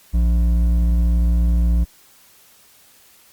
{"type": "tone with hard clipping", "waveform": "triangle", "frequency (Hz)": 58.27, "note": "A#1", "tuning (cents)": 0, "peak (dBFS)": -15, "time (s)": [0.13, 1.85], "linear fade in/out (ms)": 20, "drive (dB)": 11, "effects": ["white hiss -51 dBFS RMS until 3.32 s", "Opus 48 kbps"]}